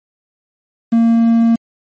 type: tone with quantisation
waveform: triangle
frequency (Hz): 230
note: A#3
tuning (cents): -23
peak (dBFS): -6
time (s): 0.92-1.56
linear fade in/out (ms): 10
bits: 6
effects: MP3 32 kbps